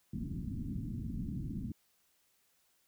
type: low-pass noise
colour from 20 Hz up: white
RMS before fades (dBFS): -39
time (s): 0.13-1.72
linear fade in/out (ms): 5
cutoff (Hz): 270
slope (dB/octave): 48
effects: white hiss -73 dBFS RMS until 2.87 s